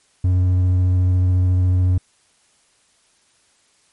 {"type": "tone with hard clipping", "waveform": "sine", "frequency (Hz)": 91.4, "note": "F#2", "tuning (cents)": -21, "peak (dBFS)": -14, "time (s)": [0.24, 1.98], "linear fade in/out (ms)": 5, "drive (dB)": 3, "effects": ["white hiss -59 dBFS RMS until 3.92 s", "MP3 48 kbps"]}